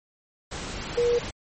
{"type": "tone in noise", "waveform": "sine", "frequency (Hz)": 478.5, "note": "A#4", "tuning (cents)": 45, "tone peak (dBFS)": -19, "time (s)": [0.97, 1.19], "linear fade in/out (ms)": 10, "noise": "pink", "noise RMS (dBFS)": -34, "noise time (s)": [0.51, 1.31], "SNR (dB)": 12, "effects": ["low-pass 12000 Hz 12 dB/octave", "MP3 32 kbps"]}